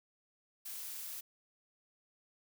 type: noise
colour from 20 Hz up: blue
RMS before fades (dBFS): -44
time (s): 0.65-1.21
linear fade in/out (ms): 10
effects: none